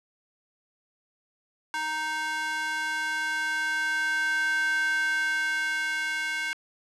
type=tone with high-pass filter sweep; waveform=square; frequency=311.1 Hz; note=D#4; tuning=in tune; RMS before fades=-28 dBFS; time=1.74-6.53 s; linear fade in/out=0 ms; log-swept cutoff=1200 to 1800 Hz; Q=5.8; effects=low-pass 9000 Hz 12 dB/octave